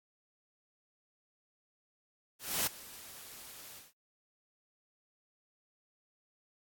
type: noise with ADSR envelope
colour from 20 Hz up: white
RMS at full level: -30 dBFS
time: 2.39-3.93 s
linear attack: 280 ms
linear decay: 4 ms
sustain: -20 dB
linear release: 190 ms
effects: AAC 64 kbps